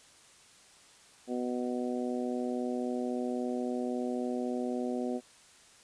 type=harmonic tone; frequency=123.7 Hz; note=B2; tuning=3 cents sharp; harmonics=2 / 3 / 4 / 5 / 6; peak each=-33 / -37 / -39 / -41 / -43 dBFS; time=1.27-5.21 s; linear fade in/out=50 ms; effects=white hiss -58 dBFS RMS until 5.83 s + resampled to 22050 Hz